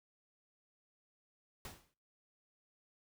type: noise with exponential decay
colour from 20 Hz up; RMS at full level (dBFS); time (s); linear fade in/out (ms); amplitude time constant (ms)
pink; -45; 1.65-1.94; 1; 62
effects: noise-tail reverb RT60 0.5 s tail -26 dB re dry